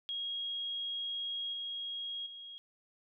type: tone with level steps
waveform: sine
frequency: 3281 Hz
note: G#7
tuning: 22 cents flat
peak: -35 / -37 / -45 dBFS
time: 0.09-2.58 s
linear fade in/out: 0 ms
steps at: 1.53 / 2.26 s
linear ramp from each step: 5 ms
effects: none